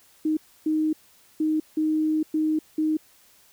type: tone bursts at uneven times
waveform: sine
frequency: 311.1 Hz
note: D#4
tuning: in tune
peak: -20 dBFS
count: 6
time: 0.25-0.37 / 0.66-0.93 / 1.4-1.6 / 1.77-2.23 / 2.34-2.59 / 2.78-2.97 s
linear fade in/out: 5 ms
effects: white hiss -57 dBFS RMS until 3.52 s